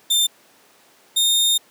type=tone pair in turn; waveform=sawtooth; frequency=3589 / 3660 Hz; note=A7 / A#7; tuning=+34 / -32 cents; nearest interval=unison; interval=34 cents; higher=second; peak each=-12 dBFS; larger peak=neither; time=0.1-0.27 / 1.16-1.58 s; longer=second; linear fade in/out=10 ms; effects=pink hiss -53 dBFS RMS until 1.7 s + high-pass 300 Hz 12 dB/octave